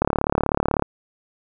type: click train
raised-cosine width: 1 ms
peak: -4 dBFS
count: 30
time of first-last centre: 0.02-0.823 s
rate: 36.1 Hz
effects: none